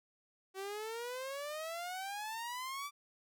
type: exponential sweep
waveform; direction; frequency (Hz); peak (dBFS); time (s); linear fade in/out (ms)
sawtooth; up; 377.6 to 1174.7; -36; 0.54-2.91; 50
effects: none